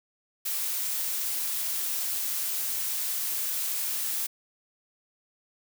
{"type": "noise", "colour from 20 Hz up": "blue", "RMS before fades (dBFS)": -30, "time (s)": [0.45, 4.27], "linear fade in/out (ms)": 10, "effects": []}